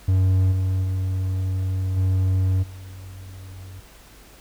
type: tone with level steps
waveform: triangle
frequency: 93.9 Hz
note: F#2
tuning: 26 cents sharp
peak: -13 / -17 / -19 / -15 / -34 dBFS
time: 0.08-3.8 s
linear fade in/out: 5 ms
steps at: 0.51 / 0.83 / 1.96 / 2.62 s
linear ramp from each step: 20 ms
effects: added 50 Hz sine -49 dBFS peak until 4.4 s + pink hiss -49 dBFS RMS until 4.4 s